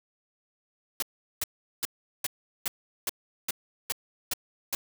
white noise bursts, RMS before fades -29 dBFS, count 10, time 1-4.75 s, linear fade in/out 2 ms, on 24 ms, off 390 ms, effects none

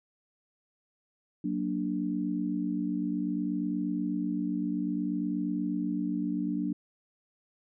sine chord, Gb augmented, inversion none, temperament equal, 185 / 233.1 / 293.7 Hz, Gb3 / Bb3 / D4, 0 / 0 / 0 cents, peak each -33 / -34 / -31 dBFS, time 1.44-6.73 s, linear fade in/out 5 ms, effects none

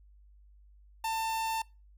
45% pulse tone, 894 Hz, A5, 27 cents sharp, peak -30 dBFS, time 1.04-1.62 s, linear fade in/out 5 ms, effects noise-tail reverb RT60 0.3 s tail -25 dB re dry + added 50 Hz sine -55 dBFS peak until 1.97 s

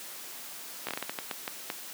slowing click train, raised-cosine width 0.3 ms, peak -16 dBFS, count 11, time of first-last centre 0.87-1.701 s, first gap 16 ms, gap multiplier 1.34, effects white hiss -43 dBFS RMS until 1.93 s + high-pass 200 Hz 12 dB/octave

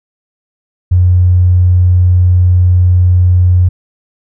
triangle tone with tanh clipping, 90 Hz, F#2, 47 cents flat, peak -4 dBFS, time 0.91-3.69 s, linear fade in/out 10 ms, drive 3 dB, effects none

